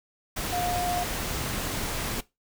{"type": "tone in noise", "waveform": "sine", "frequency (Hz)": 711, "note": "F5", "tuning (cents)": 31, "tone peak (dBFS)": -27, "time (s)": [0.52, 1.04], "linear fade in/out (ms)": 10, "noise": "pink", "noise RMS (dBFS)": -31, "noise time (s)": [0.36, 2.21], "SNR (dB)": 1, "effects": ["noise-tail reverb RT60 0.2 s tail -19 dB re dry"]}